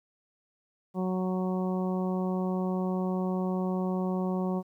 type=harmonic tone; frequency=185 Hz; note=F#3; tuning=in tune; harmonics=1 / 2 / 3 / 4 / 5 / 6; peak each=-28 / -34 / -38 / -40 / -42 / -44 dBFS; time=0.94-4.63 s; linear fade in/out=50 ms; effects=11-bit